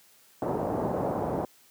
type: low-pass noise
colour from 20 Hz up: white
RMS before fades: -29 dBFS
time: 0.42-1.45 s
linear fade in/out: 2 ms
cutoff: 790 Hz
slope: 24 dB/octave
effects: white hiss -59 dBFS RMS until 1.7 s + high-pass 100 Hz 12 dB/octave